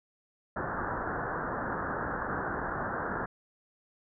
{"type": "low-pass noise", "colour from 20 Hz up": "white", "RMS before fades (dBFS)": -34, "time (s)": [0.56, 3.26], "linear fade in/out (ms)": 5, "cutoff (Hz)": 1700, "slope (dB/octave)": 96, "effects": []}